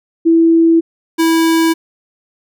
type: tone pair in turn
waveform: sine / square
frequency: 330 / 327.2 Hz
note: E4 / E4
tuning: +2 / -13 cents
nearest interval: unison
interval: 15 cents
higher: first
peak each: -6 / -10 dBFS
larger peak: first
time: 0.25-0.81 / 1.18-1.74 s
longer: neither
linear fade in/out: 20 ms
effects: none